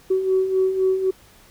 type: beating tone pair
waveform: sine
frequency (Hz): 374.5 / 378.4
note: F#4 / F#4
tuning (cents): +21 / +39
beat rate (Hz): 3.9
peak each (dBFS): -24 / -17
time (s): 0.1-1.11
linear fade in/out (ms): 10
effects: tanh soft clip ceiling -10 dBFS + pink hiss -51 dBFS RMS until 1.5 s